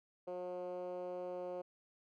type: tone with band-pass filter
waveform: 10% pulse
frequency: 179.9 Hz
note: F#3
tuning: 48 cents flat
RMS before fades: -43 dBFS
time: 0.27-1.62 s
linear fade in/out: 10 ms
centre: 480 Hz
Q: 3.8
effects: none